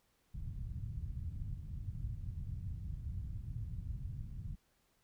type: low-pass noise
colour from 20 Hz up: white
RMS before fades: -42 dBFS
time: 0.34-4.56 s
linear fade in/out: 10 ms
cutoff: 120 Hz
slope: 24 dB/octave
effects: pink hiss -75 dBFS RMS until 5.03 s